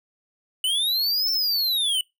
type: linear two-way sweep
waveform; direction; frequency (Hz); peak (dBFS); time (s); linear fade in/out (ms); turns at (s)
square; up then down; 2936 to 5390 to 2936; -21; 0.64-2.01; 2; 1.31
effects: noise-tail reverb RT60 0.2 s tail -25 dB re dry